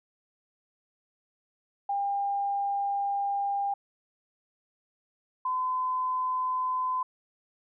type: tone pair in turn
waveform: sine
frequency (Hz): 801 / 1019.2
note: G5 / C6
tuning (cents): +37 / -46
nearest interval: major third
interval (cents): 417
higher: second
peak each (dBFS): -26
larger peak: neither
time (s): 1.89-3.74 / 5.45-7.03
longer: first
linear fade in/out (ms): 5
effects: none